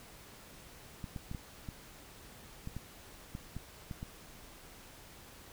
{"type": "clicks", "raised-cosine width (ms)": 5, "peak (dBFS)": -28, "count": 11, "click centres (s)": [1.042, 1.162, 1.314, 1.348, 1.688, 2.674, 2.766, 3.351, 3.566, 3.912, 4.029], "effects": ["pink hiss -54 dBFS RMS until 5.52 s"]}